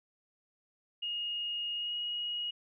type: tone with pitch glide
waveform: sine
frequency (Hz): 2861 to 2891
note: F7 to F#7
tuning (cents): +41 to -41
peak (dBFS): -33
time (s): 1.02-2.51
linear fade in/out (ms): 10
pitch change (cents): +18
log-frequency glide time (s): 1.75-1.95
effects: none